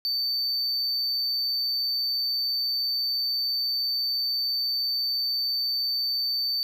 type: tone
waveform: triangle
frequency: 4563 Hz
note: C#8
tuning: 49 cents sharp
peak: -23 dBFS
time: 0.05-6.63 s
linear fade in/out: 0 ms
effects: none